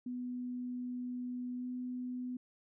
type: tone with pitch glide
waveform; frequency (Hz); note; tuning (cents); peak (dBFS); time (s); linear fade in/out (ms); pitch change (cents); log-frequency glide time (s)
sine; 247.9 to 249.9; B3 to B3; +7 to +21; -37; 0.06-2.37; 5; +14; 1.57-1.65
effects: none